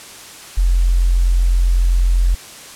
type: tone with tanh clipping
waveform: triangle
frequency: 43.87 Hz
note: F1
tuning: 9 cents sharp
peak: -10 dBFS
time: 0.57-2.35 s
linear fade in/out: 10 ms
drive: 3 dB
effects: white hiss -36 dBFS RMS until 2.75 s + low-pass 10000 Hz 12 dB/octave